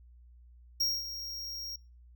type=tone with ADSR envelope; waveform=square; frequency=5588 Hz; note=F8; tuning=in tune; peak=-26 dBFS; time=0.8-1.76 s; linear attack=9 ms; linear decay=220 ms; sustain=-12 dB; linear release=4 ms; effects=noise-tail reverb RT60 0.3 s tail -25 dB re dry + added 60 Hz sine -53 dBFS peak until 2.15 s